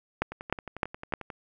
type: two click trains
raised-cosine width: 0.5 ms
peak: -10 / -23 dBFS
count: 4 / 12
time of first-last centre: 0.22-1.137 / 0.32-1.302 s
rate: 3.27 / 11.2 Hz
effects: none